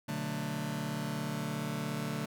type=chord; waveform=sawtooth; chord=B minor seventh; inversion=none; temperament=just; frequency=123.47 / 148.16 / 185.21 / 222.2 Hz; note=B2 / D3 / F#3 / A3; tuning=0 / +16 / +2 / +17 cents; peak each=-39 / -33 / -37 / -34 dBFS; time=0.08-2.26 s; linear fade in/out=10 ms; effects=none